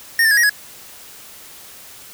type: tone with pitch steps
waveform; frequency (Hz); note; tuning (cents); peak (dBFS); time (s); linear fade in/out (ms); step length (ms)
square; 1838 / 1776 / 1662 / 1887 / 1675; A#6 / A6 / G#6 / A#6 / G#6; -25 / +16 / +1 / +21 / +14; -12; 0.19-0.495; 2; 61
effects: white hiss -40 dBFS RMS until 2.13 s